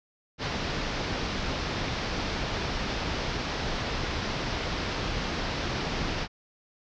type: low-pass noise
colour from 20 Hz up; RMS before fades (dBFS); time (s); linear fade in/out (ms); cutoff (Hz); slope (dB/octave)
pink; -31; 0.38-6.28; 50; 5600; 48
effects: none